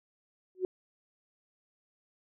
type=tone with exponential growth; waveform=sine; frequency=370 Hz; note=F#4; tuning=in tune; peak=-23 dBFS; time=0.55-0.65 s; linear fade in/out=1 ms; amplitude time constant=20 ms; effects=none